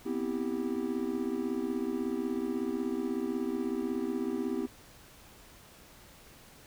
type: chord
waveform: triangle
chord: C major seventh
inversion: third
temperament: just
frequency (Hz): 245.3 / 261.6 / 327 / 392.4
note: B3 / C4 / E4 / G4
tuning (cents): -12 / 0 / -14 / +2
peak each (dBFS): -34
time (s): 0.05-4.67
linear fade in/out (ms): 20
effects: pink hiss -55 dBFS RMS until 6.66 s